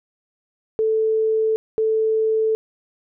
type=tone pair in turn; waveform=sine; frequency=440 / 440 Hz; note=A4 / A4; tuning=0 / 0 cents; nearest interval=unison; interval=0 cents; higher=neither; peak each=-16 dBFS; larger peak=neither; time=0.79-1.56 / 1.78-2.55 s; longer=neither; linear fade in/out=0 ms; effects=none